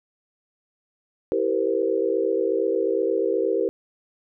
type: chord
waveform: sine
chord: C dominant seventh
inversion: first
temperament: equal with one note detuned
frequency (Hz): 329.6 / 392 / 466.2 / 514.6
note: E4 / G4 / Bb4 / C5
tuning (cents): 0 / 0 / 0 / -29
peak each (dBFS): -28 / -24 / -24 / -27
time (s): 1.32-3.69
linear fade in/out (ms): 0
effects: none